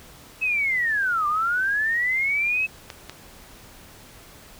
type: linear two-way sweep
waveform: sine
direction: down then up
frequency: 2603 to 1174.7 to 2603 Hz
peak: -20 dBFS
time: 0.41-2.67 s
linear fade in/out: 20 ms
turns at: 1.27 s
type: clicks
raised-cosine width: 0.2 ms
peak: -17 dBFS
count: 2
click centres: 2.902 / 3.096 s
effects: pink hiss -47 dBFS RMS until 4.59 s